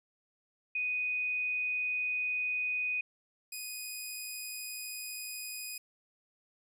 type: tone pair in turn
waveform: sine / 10% pulse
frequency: 2489 / 2489 Hz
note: D#7 / D#7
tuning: 0 / 0 cents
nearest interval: unison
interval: 0 cents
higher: neither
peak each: -30 / -30 dBFS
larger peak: neither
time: 0.75-3.01 / 3.52-5.78 s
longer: neither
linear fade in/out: 5 ms
effects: none